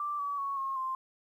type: tone with pitch steps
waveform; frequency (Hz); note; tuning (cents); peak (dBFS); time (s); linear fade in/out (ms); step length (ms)
sine; 1174.7 / 1141.9 / 1110.1 / 1079.1 / 1049; D6 / D6 / C#6 / C#6 / C6; 0 / -49 / +2 / -47 / +4; -31; 0-0.95; 2; 190
effects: 11-bit